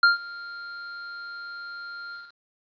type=tone with ADSR envelope; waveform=square; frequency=1396.9 Hz; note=F6; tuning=in tune; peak=-13 dBFS; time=0.03-2.33 s; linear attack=4 ms; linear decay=140 ms; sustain=-23 dB; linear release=200 ms; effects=resampled to 11025 Hz + 9-bit